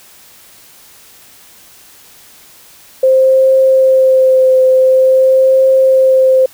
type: tone with vibrato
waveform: sine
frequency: 523.3 Hz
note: C5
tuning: in tune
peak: -5 dBFS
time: 3.03-6.46 s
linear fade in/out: 5 ms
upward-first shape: triangle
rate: 0.47 Hz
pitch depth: 18 cents each way
effects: white hiss -41 dBFS RMS until 6.53 s